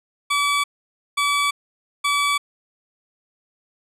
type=tone bursts; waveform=20% pulse; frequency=1147 Hz; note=D6; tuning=41 cents flat; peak=-13 dBFS; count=3; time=0.3-2.38 s; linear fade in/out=10 ms; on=340 ms; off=530 ms; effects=low-pass 11000 Hz 12 dB/octave